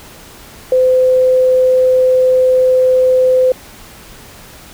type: tone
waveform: sine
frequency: 512 Hz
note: C5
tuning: 38 cents flat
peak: -7 dBFS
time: 0.72-3.52 s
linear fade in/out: 2 ms
effects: pink hiss -37 dBFS RMS until 4.73 s